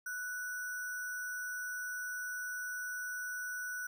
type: tone with sample-and-hold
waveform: sine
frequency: 1480 Hz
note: F#6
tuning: in tune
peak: -37 dBFS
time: 0.06-3.87 s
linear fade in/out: 5 ms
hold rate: 7350 Hz
effects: none